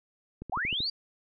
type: click train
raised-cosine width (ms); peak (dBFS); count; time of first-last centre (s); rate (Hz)
3; -26; 6; 0.42-0.805; 13
type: linear sweep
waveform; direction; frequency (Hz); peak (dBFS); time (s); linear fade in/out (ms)
sine; up; 657 to 4778; -28; 0.52-0.9; 5
effects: none